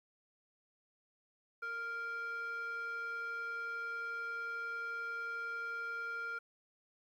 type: tone with frequency modulation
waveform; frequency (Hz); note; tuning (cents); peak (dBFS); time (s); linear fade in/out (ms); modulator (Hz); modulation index
sine; 1396.9; F6; 0; -36; 1.62-6.39; 10; 935; 0.39
effects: tanh soft clip ceiling -36 dBFS + 12-bit